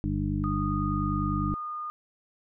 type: harmonic tone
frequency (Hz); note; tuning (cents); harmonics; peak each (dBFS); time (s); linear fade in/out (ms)
50; G1; +35; 1 / 2 / 3 / 4 / 6; -32 / -32 / -32 / -32 / -32; 0.04-1.54; 0
type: tone with pitch glide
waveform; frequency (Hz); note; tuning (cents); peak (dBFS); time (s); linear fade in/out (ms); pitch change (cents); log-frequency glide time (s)
sine; 1235 to 1221.5; D#6 to D#6; -13 to -32; -32; 0.44-1.9; 0; -19; 0.85-1.78
effects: none